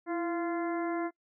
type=harmonic tone with a mistuned harmonic; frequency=345.5 Hz; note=F4; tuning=19 cents flat; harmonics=1 / 2 / 3 / 4 / 5 / 6; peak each=-31 / -37 / -41 / -43 / -45 / -47 dBFS; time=0.06-1.11 s; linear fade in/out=50 ms; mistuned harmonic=1; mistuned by=-55 cents; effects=noise-tail reverb RT60 0.1 s tail -24 dB re dry